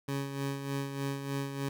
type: tone with tremolo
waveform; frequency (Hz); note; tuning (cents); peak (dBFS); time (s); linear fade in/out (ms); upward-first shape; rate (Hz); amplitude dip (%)
20% pulse; 138.59; C#3; 0; -26; 0.08-1.69; 5; sine; 3.3; 55
effects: none